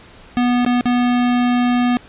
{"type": "tone with dropouts", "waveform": "square", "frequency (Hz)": 244.9, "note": "B3", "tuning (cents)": -14, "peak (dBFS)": -14, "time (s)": [0.37, 1.97], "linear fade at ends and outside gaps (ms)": 0, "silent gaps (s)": [[0.649, 0.663], [0.81, 0.856]], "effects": ["pink hiss -43 dBFS RMS until 2.08 s", "resampled to 8000 Hz"]}